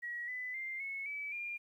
sine tone with pitch steps, 1913 / 2002 / 2096 / 2194 / 2296 / 2403 Hz, A#6 / B6 / C7 / C#7 / D7 / D7, +44 / +23 / +2 / -18 / -40 / +39 cents, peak -38 dBFS, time 0.02-1.58 s, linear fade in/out 20 ms, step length 260 ms, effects 12-bit

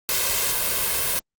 white noise with comb filter, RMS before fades -23 dBFS, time 0.09-1.19 s, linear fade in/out 0 ms, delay 1.9 ms, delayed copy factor +0.55, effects Opus 48 kbps

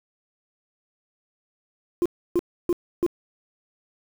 sine tone bursts, 349.2 Hz, F4, in tune, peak -15 dBFS, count 4, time 2.02-3.064 s, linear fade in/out 0 ms, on 36 ms, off 300 ms, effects tanh soft clip ceiling -16 dBFS + 7-bit

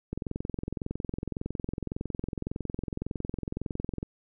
click train, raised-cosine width 3 ms, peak -19 dBFS, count 86, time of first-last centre 0.13-4.029 s, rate 21.8 Hz, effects none

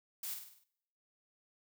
blue noise with echo, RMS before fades -41 dBFS, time 0.23-0.34 s, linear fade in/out 5 ms, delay 50 ms, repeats 6, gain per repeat -5 dB, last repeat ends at 0.64 s, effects noise-tail reverb RT60 0.8 s tail -23 dB re dry

